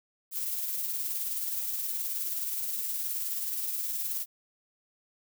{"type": "noise with tremolo", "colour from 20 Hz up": "violet", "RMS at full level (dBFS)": -31, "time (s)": [0.31, 4.26], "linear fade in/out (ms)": 50, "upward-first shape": "triangle", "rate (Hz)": 19, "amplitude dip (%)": 40, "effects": []}